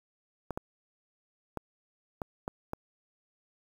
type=clicks; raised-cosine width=1 ms; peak=-20 dBFS; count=6; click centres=0.507 / 0.575 / 1.573 / 2.218 / 2.479 / 2.734 s; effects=8-bit